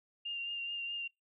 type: tone with vibrato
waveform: sine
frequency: 2794 Hz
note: F7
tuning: in tune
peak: -36 dBFS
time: 0.25-1.08 s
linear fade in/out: 10 ms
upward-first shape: triangle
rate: 4.7 Hz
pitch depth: 25 cents each way
effects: noise-tail reverb RT60 0.2 s tail -26 dB re dry